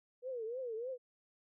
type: tone with vibrato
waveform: sine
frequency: 480 Hz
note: B4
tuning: 49 cents flat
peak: -38 dBFS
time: 0.22-0.98 s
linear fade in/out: 50 ms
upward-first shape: triangle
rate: 3.3 Hz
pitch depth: 190 cents each way
effects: none